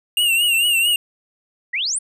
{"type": "tone with vibrato", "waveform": "square", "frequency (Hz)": 2799, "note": "F7", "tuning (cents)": 3, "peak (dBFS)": -15, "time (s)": [0.17, 0.96], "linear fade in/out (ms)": 2, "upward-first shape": "triangle", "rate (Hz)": 4.5, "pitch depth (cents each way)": 91}
{"type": "exponential sweep", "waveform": "sine", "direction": "up", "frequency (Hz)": [1836, 9970], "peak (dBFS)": -19, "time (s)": [1.73, 1.99], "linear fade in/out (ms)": 10}
{"effects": []}